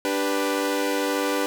sawtooth chord, G major, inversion second, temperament equal, 293.7 / 392 / 493.9 Hz, D4 / G4 / B4, 0 / 0 / 0 cents, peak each -22 / -25 / -22 dBFS, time 0.05-1.46 s, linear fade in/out 0 ms, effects none

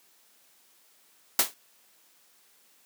white noise with exponential decay, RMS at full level -17 dBFS, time 1.39-1.54 s, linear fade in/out 2 ms, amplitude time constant 31 ms, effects white hiss -62 dBFS RMS until 2.85 s + high-pass 200 Hz 12 dB/octave

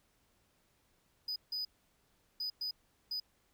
triangle tone bursts at uneven times, 4978 Hz, D#8, in tune, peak -34 dBFS, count 5, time 1.28-1.36 / 1.52-1.65 / 2.4-2.5 / 2.61-2.71 / 3.11-3.2 s, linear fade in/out 5 ms, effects pink hiss -73 dBFS RMS until 3.53 s

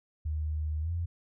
sine tone with pitch glide, 76.9 to 85.33 Hz, D#2 to F2, -20 to -40 cents, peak -29 dBFS, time 0.25-1.06 s, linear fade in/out 10 ms, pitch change +180 cents, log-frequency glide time 0.81-0.91 s, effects none

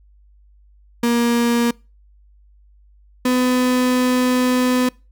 35% pulse tone pair in turn, 236.5 / 251.7 Hz, A#3 / B3, +25 / +33 cents, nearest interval minor second, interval 108 cents, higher second, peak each -13 dBFS, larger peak neither, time 1.03-1.71 / 3.25-4.89 s, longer second, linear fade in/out 5 ms, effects noise-tail reverb RT60 0.3 s tail -25 dB re dry + added 50 Hz sine -48 dBFS peak until 5.11 s

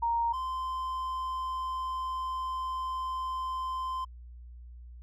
sine / triangle tone pair in turn, 932.3 / 1036.5 Hz, A#5 / C6, 0 / -17 cents, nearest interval major second, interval 183 cents, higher second, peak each -25 / -29 dBFS, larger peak first, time 0.02-0.33 / 0.33-4.05 s, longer second, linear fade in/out 10 ms, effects added 60 Hz sine -44 dBFS peak until 5.02 s + MP3 96 kbps

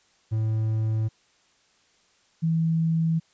triangle / sine tone pair in turn, 110 / 162.97 Hz, A2 / E3, 0 / -19 cents, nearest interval perfect fifth, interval 681 cents, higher second, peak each -20 dBFS, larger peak neither, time 0.31-1.09 / 2.42-3.2 s, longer neither, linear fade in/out 20 ms, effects white hiss -63 dBFS RMS until 3.33 s + resampled to 16000 Hz

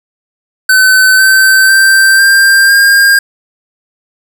square tone with pitch steps, 1522 / 1543.2 / 1564.8 / 1586.6 / 1608.8 Hz, F#6 / G6 / G6 / G6 / G6, +48 / -28 / -4 / +20 / +44 cents, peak -4 dBFS, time 0.69-3.19 s, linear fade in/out 5 ms, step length 500 ms, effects 7-bit

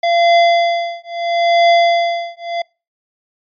square tone with tremolo, 685 Hz, F5, 34 cents flat, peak -8 dBFS, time 0.03-2.62 s, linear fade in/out 5 ms, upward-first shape triangle, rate 0.75 Hz, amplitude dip 100%, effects noise-tail reverb RT60 0.3 s tail -26 dB re dry + resampled to 11025 Hz

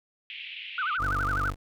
pink band-pass noise, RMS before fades -40 dBFS, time 0.3-0.97 s, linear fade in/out 0 ms, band 2300 to 3200 Hz, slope 48 dB/octave
sine tone with vibrato, 1345 Hz, E6, 34 cents sharp, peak -26 dBFS, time 0.78-1.5 s, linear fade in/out 2 ms, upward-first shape sine, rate 12 Hz, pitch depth 230 cents each way
25% pulse tone, 48.48 Hz, G1, 18 cents flat, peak -26 dBFS, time 0.98-1.56 s, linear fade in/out 50 ms
effects none

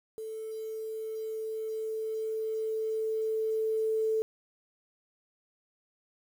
sine tone with level ramp, 440 Hz, A4, in tune, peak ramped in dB -36 to -25 dBFS, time 0.18-4.22 s, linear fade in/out 0 ms, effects 9-bit

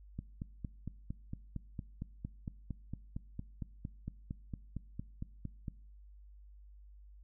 click train, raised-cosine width 5 ms, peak -27 dBFS, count 25, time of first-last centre 0.19-5.682 s, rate 4.37 Hz, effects noise-tail reverb RT60 0.6 s tail -22 dB re dry + added 50 Hz sine -53 dBFS peak until 7.23 s

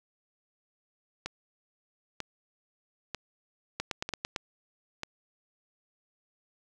two click trains, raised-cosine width 0.2 ms, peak -17 / -14 dBFS, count 5 / 6, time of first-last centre 1.26-5.034 / 3.8-4.362 s, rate 1.06 / 8.9 Hz, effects none

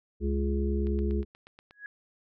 harmonic tone, 69.6 Hz, C#2, 8 cents sharp, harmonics 1 / 3 / 5 / 6, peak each -27 / -32 / -34 / -35 dBFS, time 0.2-1.25 s, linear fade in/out 50 ms
click train, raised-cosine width 0.3 ms, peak -34 dBFS, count 8, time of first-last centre 0.87-1.709 s, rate 8.34 Hz
sine tone with exponential growth, 1668 Hz, G#6, 7 cents sharp, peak -35 dBFS, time 1.71-1.86 s, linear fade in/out 1 ms, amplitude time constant 32 ms
effects none

